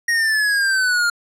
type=exponential sweep; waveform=square; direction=down; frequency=1881 to 1400 Hz; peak=-16 dBFS; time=0.08-1.1 s; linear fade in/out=5 ms; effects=low-pass 10000 Hz 12 dB/octave